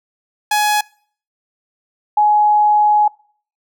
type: tone pair in turn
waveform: sawtooth / sine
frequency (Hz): 840 / 840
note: G#5 / G#5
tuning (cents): +19 / +19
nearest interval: unison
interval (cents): 0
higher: neither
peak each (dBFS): -9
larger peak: neither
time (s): 0.51-0.81 / 2.17-3.08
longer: second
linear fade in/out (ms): 5
effects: noise-tail reverb RT60 0.5 s tail -24 dB re dry

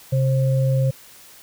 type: tone pair together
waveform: sine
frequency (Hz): 132.8 / 530.9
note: C3 / C5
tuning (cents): +26 / +25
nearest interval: 2 octaves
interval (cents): 2399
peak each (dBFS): -16 / -25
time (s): 0.12-0.91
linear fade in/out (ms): 10
effects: white hiss -46 dBFS RMS until 1.42 s

